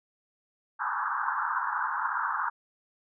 pink band-pass noise, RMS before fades -30 dBFS, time 0.79-2.5 s, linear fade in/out 20 ms, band 860 to 1600 Hz, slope 96 dB/octave, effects none

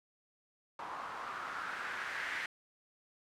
blue noise with low-pass filter sweep, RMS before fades -41 dBFS, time 0.79-2.46 s, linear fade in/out 2 ms, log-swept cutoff 1000 to 1900 Hz, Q 3.4, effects none

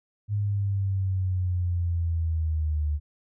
sine linear sweep, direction down, 104 to 73.42 Hz, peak -23 dBFS, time 0.28-3 s, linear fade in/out 50 ms, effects none

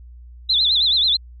sine tone with vibrato, 3764 Hz, A#7, 16 cents sharp, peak -14 dBFS, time 0.49-1.17 s, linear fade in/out 10 ms, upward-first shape sine, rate 9.3 Hz, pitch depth 170 cents each way, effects added 60 Hz sine -38 dBFS peak until 1.4 s

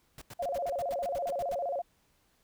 pink noise bursts, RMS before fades -46 dBFS, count 12, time 0.18-1.547 s, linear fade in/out 2 ms, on 36 ms, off 85 ms
sine tone with vibrato, 622.3 Hz, D#5, in tune, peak -30 dBFS, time 0.39-1.82 s, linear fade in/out 10 ms, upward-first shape square, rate 15 Hz, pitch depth 200 cents each way
effects pink hiss -70 dBFS RMS until 2.43 s

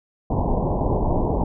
pink low-pass noise, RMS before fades -21 dBFS, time 0.3-1.44 s, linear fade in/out 5 ms, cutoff 1000 Hz, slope 96 dB/octave, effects none

